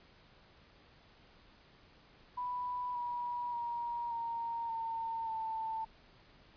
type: tone with pitch steps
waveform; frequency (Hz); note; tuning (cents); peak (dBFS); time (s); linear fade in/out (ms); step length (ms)
sine; 987.8 / 967.5 / 947.6 / 928.1 / 909 / 890.3; B5 / B5 / A#5 / A#5 / A#5 / A5; 0 / -36 / +28 / -8 / -44 / +20; -35; 2.37-5.85; 10; 580
effects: pink hiss -62 dBFS RMS until 6.56 s + resampled to 11025 Hz